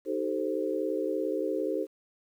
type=chord; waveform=sine; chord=A half-diminished seventh; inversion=second; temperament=equal with one note detuned; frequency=311.1 / 382.6 / 440 / 523.3 Hz; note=Eb4 / G4 / A4 / C5; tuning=0 / -42 / 0 / 0 cents; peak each=-33 dBFS; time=0.05-1.87 s; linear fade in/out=50 ms; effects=10-bit